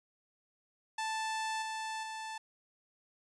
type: tone with level steps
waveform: sawtooth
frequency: 880 Hz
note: A5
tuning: in tune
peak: -30 / -33 / -36 dBFS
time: 0.98-2.38 s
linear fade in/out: 5 ms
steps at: 1.62 / 2.03 s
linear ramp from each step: 2 ms
effects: resampled to 22050 Hz